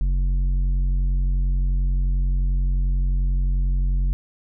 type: tone with tanh clipping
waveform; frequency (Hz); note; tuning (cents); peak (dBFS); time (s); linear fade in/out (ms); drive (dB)
sine; 45.69; F#1; -21; -19; 0.01-4.13; 0; 8
effects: none